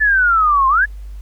sine exponential two-way sweep, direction down then up, 1760 to 1041 to 1760 Hz, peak -10 dBFS, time 0-0.86 s, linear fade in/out 20 ms, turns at 0.68 s, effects added 50 Hz sine -28 dBFS peak until 1.21 s + pink hiss -54 dBFS RMS until 1.21 s

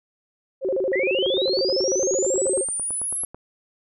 sine tone with vibrato, 448.3 Hz, A4, 32 cents sharp, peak -20 dBFS, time 0.61-2.65 s, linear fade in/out 50 ms, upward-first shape square, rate 13 Hz, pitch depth 300 cents each way
sine linear sweep, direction up, 1890 to 11175 Hz, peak -24 dBFS, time 0.93-3.25 s, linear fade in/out 2 ms
click train, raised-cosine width 1 ms, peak -24 dBFS, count 20, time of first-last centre 1.26-3.346 s, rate 9.11 Hz
effects none

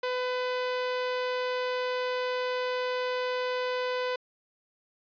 sawtooth tone, 502 Hz, B4, 28 cents sharp, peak -24 dBFS, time 0.03-4.16 s, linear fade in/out 5 ms, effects resampled to 11025 Hz

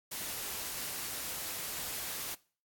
white noise, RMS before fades -39 dBFS, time 0.11-2.35 s, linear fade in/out 10 ms, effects noise-tail reverb RT60 0.4 s tail -21 dB re dry + AAC 64 kbps

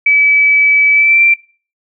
sine tone with pitch glide, 2294 to 2354 Hz, D7 to D7, -41 to +3 cents, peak -6 dBFS, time 0.06-1.34 s, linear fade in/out 5 ms, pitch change +44 cents, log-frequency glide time 0.92-1.22 s, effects noise-tail reverb RT60 0.4 s tail -21 dB re dry

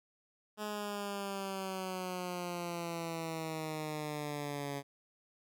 10% pulse exponential sweep, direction down, 212 to 140 Hz, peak -29 dBFS, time 0.57-4.83 s, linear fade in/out 50 ms, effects none

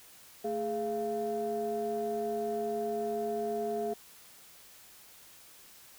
sine tone cluster, 220.6 / 417.5 / 689 Hz, A3 / G#4 / F5, +5 / +9 / -24 cents, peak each -39 / -32 / -34 dBFS, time 0.44-3.94 s, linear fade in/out 10 ms, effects tanh soft clip ceiling -24 dBFS + white hiss -55 dBFS RMS until 5.98 s

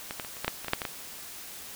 clicks, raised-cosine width 0.3 ms, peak -18 / -17 / -23 / -28 / -13 / -9 / -22 / -16 / -7 / -15 / -15 dBFS, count 11, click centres 0.109 / 0.198 / 0.248 / 0.368 / 0.446 / 0.48 / 0.646 / 0.683 / 0.734 / 0.818 / 0.852 s, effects white hiss -43 dBFS RMS until 1.75 s

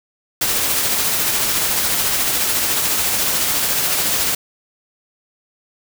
white noise with tremolo, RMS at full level -17 dBFS, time 0.41-4.35 s, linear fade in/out 5 ms, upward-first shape triangle, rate 14 Hz, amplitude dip 30%, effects none

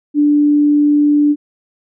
sine tone, 293.7 Hz, D4, in tune, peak -8 dBFS, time 0.14-1.36 s, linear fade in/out 50 ms, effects none

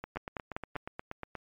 two click trains, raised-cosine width 0.5 ms, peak -19 / -23 dBFS, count 4 / 12, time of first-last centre 0.17-0.763 / 0.04-1.353 s, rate 5.06 / 8.38 Hz, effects MP3 64 kbps

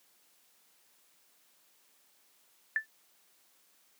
sine tone with exponential decay, 1760 Hz, A6, in tune, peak -22 dBFS, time 2.76-2.86 s, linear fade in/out 1 ms, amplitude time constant 20 ms, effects white hiss -67 dBFS RMS until 3.99 s + high-pass 200 Hz 12 dB/octave

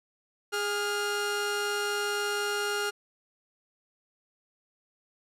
sawtooth tone pair together, 411.8 / 1409.3 Hz, G#4 / F6, -15 / +15 cents, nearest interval octave + major sixth, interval 2130 cents, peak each -27 dBFS, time 0.52-2.91 s, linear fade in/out 20 ms, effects low-pass 12000 Hz 12 dB/octave

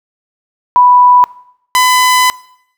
sine / sawtooth tone pair in turn, 987.8 / 1005.6 Hz, B5 / B5, 0 / +31 cents, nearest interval unison, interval 31 cents, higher second, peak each -3 dBFS, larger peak neither, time 0.76-1.24 / 1.75-2.3 s, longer second, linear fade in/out 0 ms, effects noise-tail reverb RT60 0.7 s tail -21 dB re dry

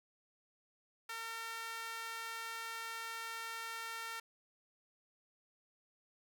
sawtooth tone with high-pass filter, 455.1 Hz, A#4, 42 cents flat, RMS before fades -44 dBFS, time 1.09-4.2 s, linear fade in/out 5 ms, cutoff 1400 Hz, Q 1.6, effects none

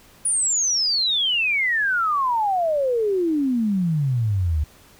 sine exponential sweep, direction down, 9800 to 71.8 Hz, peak -18 dBFS, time 0.25-4.64 s, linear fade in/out 5 ms, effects pink hiss -51 dBFS RMS until 4.99 s

